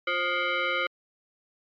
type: tone with frequency modulation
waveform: sine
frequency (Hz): 352.6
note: F4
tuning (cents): +17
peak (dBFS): -24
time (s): 0.07-0.87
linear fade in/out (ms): 5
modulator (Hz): 882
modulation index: 2.8
effects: MP3 48 kbps